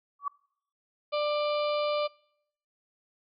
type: tone with exponential growth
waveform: sine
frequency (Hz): 1137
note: C#6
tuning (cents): +44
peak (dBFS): -24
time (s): 0.19-0.28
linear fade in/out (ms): 5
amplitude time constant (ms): 18
type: harmonic tone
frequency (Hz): 593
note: D5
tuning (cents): +17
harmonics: 1 / 2 / 4 / 5 / 6 / 7 / 8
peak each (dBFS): -27 / -33 / -39 / -41 / -43 / -44 / -45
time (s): 1.12-2.08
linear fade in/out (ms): 20
effects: noise-tail reverb RT60 0.7 s tail -25 dB re dry